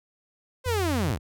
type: linear sweep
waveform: sawtooth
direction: down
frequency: 528 to 52 Hz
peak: -21 dBFS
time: 0.64-1.19 s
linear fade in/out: 50 ms
type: tone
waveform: sine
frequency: 87.9 Hz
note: F2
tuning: 12 cents sharp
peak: -27 dBFS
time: 0.66-1.11 s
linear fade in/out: 0 ms
effects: none